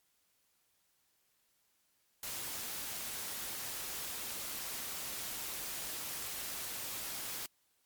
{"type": "noise", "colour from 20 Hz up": "white", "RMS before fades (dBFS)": -41, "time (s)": [2.23, 7.46], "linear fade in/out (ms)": 2, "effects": ["white hiss -75 dBFS RMS until 7.85 s", "MP3 96 kbps"]}